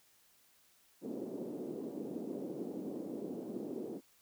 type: band-pass noise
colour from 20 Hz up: white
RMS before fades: -42 dBFS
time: 1.01-4.01 s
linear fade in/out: 50 ms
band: 210 to 410 Hz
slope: 24 dB/octave
effects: white hiss -68 dBFS RMS until 4.21 s